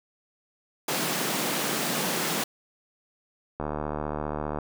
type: high-pass noise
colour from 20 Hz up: pink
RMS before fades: -28 dBFS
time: 0.88-2.44 s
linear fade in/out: 5 ms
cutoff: 150 Hz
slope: 48 dB/octave
type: click train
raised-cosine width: 1 ms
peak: -16 dBFS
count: 75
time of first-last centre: 3.6-4.587 s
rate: 75 Hz
effects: none